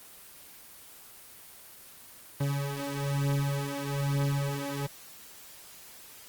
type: beating tone pair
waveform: 40% pulse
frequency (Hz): 140 / 141.1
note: C#3 / C#3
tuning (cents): +18 / +31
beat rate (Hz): 1.1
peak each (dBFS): -30 / -30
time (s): 2.4-4.87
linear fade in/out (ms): 10
effects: white hiss -50 dBFS RMS until 6.28 s + Opus 24 kbps